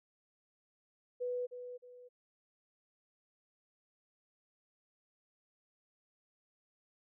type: tone with echo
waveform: sine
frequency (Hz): 493.9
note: B4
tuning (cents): 0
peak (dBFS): -34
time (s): 1.2-1.47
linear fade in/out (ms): 20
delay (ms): 310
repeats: 2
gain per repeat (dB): -9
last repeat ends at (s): 2.09
effects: none